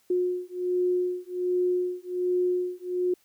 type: beating tone pair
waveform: sine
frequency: 360 / 361.3 Hz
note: F#4 / F#4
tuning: -47 / -41 cents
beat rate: 1.3 Hz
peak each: -27 dBFS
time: 0.1-3.14 s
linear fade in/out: 5 ms
effects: white hiss -65 dBFS RMS until 3.24 s